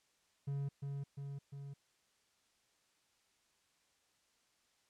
triangle tone with echo, 140 Hz, C#3, 18 cents sharp, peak -34 dBFS, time 0.47-0.69 s, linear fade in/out 10 ms, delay 350 ms, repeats 3, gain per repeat -3 dB, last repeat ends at 1.74 s, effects white hiss -75 dBFS RMS until 4.89 s + low-pass 8000 Hz 12 dB/octave

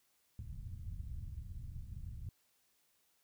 white low-pass noise, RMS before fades -45 dBFS, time 0.39-2.29 s, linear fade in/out 2 ms, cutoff 110 Hz, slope 24 dB/octave, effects white hiss -75 dBFS RMS until 3.23 s

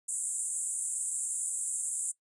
pink band-pass noise, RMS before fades -34 dBFS, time 0.08-2.12 s, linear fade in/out 10 ms, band 7300 to 10000 Hz, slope 96 dB/octave, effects noise-tail reverb RT60 0.1 s tail -19 dB re dry + resampled to 24000 Hz

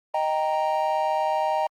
triangle chord, Eb major, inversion none, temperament equal, 622.3 / 784 / 932.3 Hz, Eb5 / G5 / Bb5, 0 / 0 / 0 cents, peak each -24 dBFS, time 0.14-1.67 s, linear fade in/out 5 ms, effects Opus 32 kbps

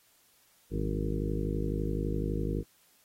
harmonic tone with a mistuned harmonic, 51.91 Hz, G#1, in tune, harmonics 1 / 2 / 3 / 4 / 5 / 6 / 7 / 8 / 9, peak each -33 / -37 / -36 / -40 / -39 / -39 / -39 / -42 / -40 dBFS, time 0.7-2.64 s, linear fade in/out 50 ms, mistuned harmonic 4, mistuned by -83 cents, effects white hiss -65 dBFS RMS until 3.04 s + AAC 48 kbps

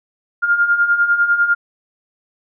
sine beating tone pair, 1400 / 1410 Hz, F6 / F6, +4 / +16 cents, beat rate 10 Hz, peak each -19 / -13 dBFS, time 0.42-1.55 s, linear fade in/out 20 ms, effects none

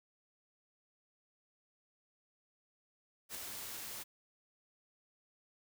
white noise with ADSR envelope, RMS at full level -42 dBFS, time 3.29-4.04 s, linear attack 57 ms, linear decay 6 ms, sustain -3 dB, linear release 20 ms, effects none

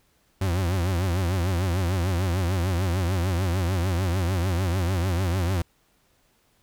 40% pulse tone with vibrato, 90.2 Hz, F#2, 44 cents flat, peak -21 dBFS, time 0.41-5.62 s, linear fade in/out 5 ms, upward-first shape triangle, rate 6.7 Hz, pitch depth 160 cents each way, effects pink hiss -65 dBFS RMS until 6.62 s

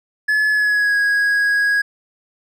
triangle tone with pitch glide, 1712 to 1653.7 Hz, A6 to G#6, -48 to -8 cents, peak -12 dBFS, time 0.28-1.82 s, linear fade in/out 10 ms, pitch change -60 cents, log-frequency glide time 0.5-0.96 s, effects none

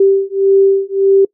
sine beating tone pair, 390 / 391.7 Hz, G4 / G4, -9 / -1 cents, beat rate 1.7 Hz, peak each -11 dBFS, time 0-1.25 s, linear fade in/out 5 ms, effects noise-tail reverb RT60 0.1 s tail -23 dB re dry

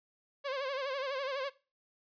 sawtooth tone with vibrato, 542 Hz, C#5, 39 cents flat, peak -30 dBFS, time 0.44-1.5 s, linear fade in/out 20 ms, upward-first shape sine, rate 12 Hz, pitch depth 90 cents each way, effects noise-tail reverb RT60 0.3 s tail -18 dB re dry + resampled to 11025 Hz

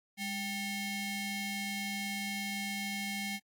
sawtooth ring-modulated tone, 987 Hz, B5, 1 cent flat, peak -28 dBFS, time 0.17-3.4 s, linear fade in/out 50 ms, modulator 1190 Hz, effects AAC 64 kbps

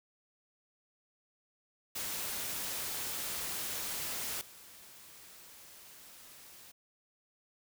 white noise with level steps, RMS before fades -38 / -54 dBFS, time 1.95-6.72 s, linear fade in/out 10 ms, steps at 4.41 s, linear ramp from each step 2 ms, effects none

